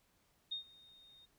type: tone with ADSR envelope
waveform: sine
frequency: 3695 Hz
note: A#7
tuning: 16 cents flat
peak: -36 dBFS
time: 0.51-1.26 s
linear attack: 13 ms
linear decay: 110 ms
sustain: -23 dB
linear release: 13 ms
effects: pink hiss -74 dBFS RMS until 1.38 s